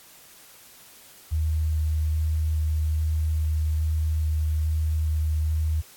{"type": "tone with vibrato", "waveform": "sine", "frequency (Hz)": 77.9, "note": "D#2", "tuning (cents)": 3, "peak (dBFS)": -21, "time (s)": [1.31, 5.82], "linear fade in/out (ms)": 20, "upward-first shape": "square", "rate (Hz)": 1.2, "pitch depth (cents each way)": 8, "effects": ["white hiss -50 dBFS RMS until 5.96 s", "AAC 64 kbps"]}